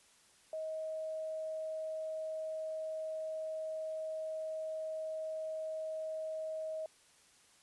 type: tone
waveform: sine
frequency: 632 Hz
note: D#5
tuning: 27 cents sharp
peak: -37 dBFS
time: 0.53-6.86 s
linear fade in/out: 2 ms
effects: white hiss -65 dBFS RMS until 7.62 s + resampled to 24000 Hz